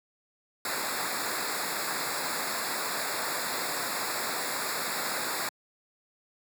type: noise with comb filter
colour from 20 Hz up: pink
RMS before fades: -32 dBFS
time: 0.65-5.49 s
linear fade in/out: 2 ms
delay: 0.33 ms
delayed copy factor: -1
effects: high-pass 150 Hz 12 dB/octave